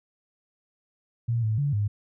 sine tone with pitch steps, 117 / 109.1 / 143.1 / 103.4 Hz, A#2 / A2 / D3 / G#2, +7 / -14 / -45 / -7 cents, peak -22 dBFS, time 1.28-1.88 s, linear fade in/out 10 ms, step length 150 ms, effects none

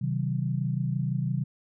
sine chord, C diminished, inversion none, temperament just, 130.81 / 156.98 / 188.37 Hz, C3 / Eb3 / Gb3, 0 / +16 / +31 cents, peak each -28 / -30 / -32 dBFS, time 0.01-1.44 s, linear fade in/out 10 ms, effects none

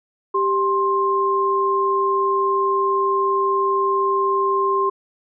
sine tone pair together, 392 / 1056.2 Hz, G4 / C6, 0 / +16 cents, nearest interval octave + perfect fourth, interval 1716 cents, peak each -20 / -18 dBFS, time 0.34-4.9 s, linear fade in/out 10 ms, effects none

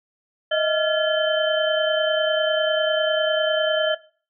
sine tone cluster, 623 / 653 / 1386 / 1706 / 3086 Hz, D#5 / E5 / F6 / G#6 / G7, +2 / -17 / -14 / +46 / -28 cents, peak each -20 / -28 / -29 / -25 / -25 dBFS, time 0.51-3.95 s, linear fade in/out 10 ms, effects noise-tail reverb RT60 0.4 s tail -19 dB re dry

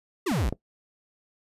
square exponential sweep, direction down, 424.9 to 43.02 Hz, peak -24 dBFS, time 0.26-0.5 s, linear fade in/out 10 ms
clicks, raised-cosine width 2 ms, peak -24 / -16 dBFS, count 2, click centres 0.315 / 0.526 s
effects noise-tail reverb RT60 0.1 s tail -18 dB re dry + resampled to 32000 Hz

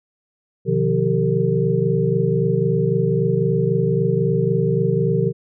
sine tone cluster, 126.8 / 153.2 / 177 / 392.3 / 456.1 Hz, B2 / D#3 / F3 / G4 / A#4, +46 / -27 / +23 / +1 / -38 cents, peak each -22 dBFS, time 0.65-5.33 s, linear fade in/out 50 ms, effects none

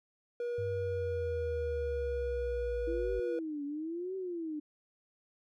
triangle tone with pitch glide, 479.8 to 484.3 Hz, A#4 to B4, +50 to -34 cents, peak -31 dBFS, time 0.4-3.39 s, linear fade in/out 2 ms, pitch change +16 cents, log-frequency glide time 1.71-2.92 s
sine exponential sweep, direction down, 100.8 to 52.3 Hz, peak -37 dBFS, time 0.58-3.2 s, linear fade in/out 5 ms
sine tone with vibrato, 329.6 Hz, E4, in tune, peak -35 dBFS, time 2.87-4.6 s, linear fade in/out 10 ms, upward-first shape triangle, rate 0.97 Hz, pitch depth 270 cents each way
effects none

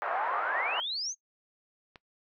pink band-pass noise, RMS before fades -33 dBFS, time 0.02-0.8 s, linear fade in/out 0 ms, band 660 to 1600 Hz, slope 24 dB/octave
sine exponential sweep, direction up, 616 to 6645 Hz, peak -31 dBFS, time 0.07-1.15 s, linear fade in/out 50 ms
click, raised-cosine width 0.3 ms, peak -31 dBFS, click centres 1.958 s
effects noise-tail reverb RT60 0.1 s tail -20 dB re dry

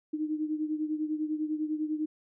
sine beating tone pair, 305.8 / 315.8 Hz, D#4 / D#4, -30 / +26 cents, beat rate 10 Hz, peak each -30 / -35 dBFS, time 0.13-2.06 s, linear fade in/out 10 ms, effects none

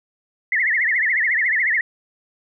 sine tone with vibrato, 1935 Hz, B6, 36 cents flat, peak -16 dBFS, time 0.52-1.81 s, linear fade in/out 2 ms, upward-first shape triangle, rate 14 Hz, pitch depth 220 cents each way, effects none

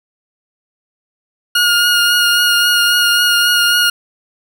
20% pulse tone with vibrato, 1428 Hz, F6, 38 cents sharp, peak -5 dBFS, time 1.55-3.9 s, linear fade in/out 5 ms, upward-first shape triangle, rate 3.7 Hz, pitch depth 20 cents each way, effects none

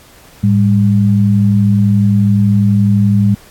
sine tone pair together, 108.23 / 200 Hz, A2 / G3, -28 / +35 cents, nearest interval major seventh, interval 1063 cents, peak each -10 dBFS, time 0.43-3.35 s, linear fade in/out 10 ms, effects pink hiss -42 dBFS RMS until 3.5 s + AAC 64 kbps

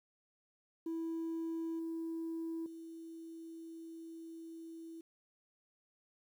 sine tone with level steps, 328.3 Hz, E4, 7 cents flat, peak -34 / -36 / -46 dBFS, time 0.86-5.01 s, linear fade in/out 5 ms, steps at 1.79 / 2.66 s, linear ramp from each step 2 ms, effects tanh soft clip ceiling -35 dBFS + 11-bit

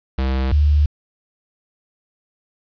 square / sine tone pair in turn, 65.8 / 73.86 Hz, C2 / D2, +10 / +10 cents, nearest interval major second, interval 200 cents, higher second, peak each -18 / -11 dBFS, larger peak second, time 0.18-0.52 / 0.52-0.86 s, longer neither, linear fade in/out 5 ms, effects resampled to 11025 Hz + 7-bit

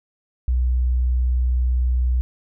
sine tone, 62.1 Hz, B1, 10 cents sharp, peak -16 dBFS, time 0.48-2.21 s, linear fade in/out 0 ms, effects none

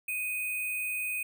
sine tone with sample-and-hold, 2495 Hz, D#7, 4 cents sharp, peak -30 dBFS, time 0.08-1.23 s, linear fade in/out 5 ms, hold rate 11025 Hz, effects none

